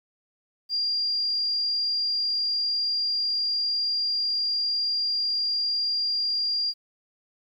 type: tone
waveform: sine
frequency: 4787 Hz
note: D8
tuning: 32 cents sharp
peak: -23 dBFS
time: 0.69-6.74 s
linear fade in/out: 50 ms
effects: 10-bit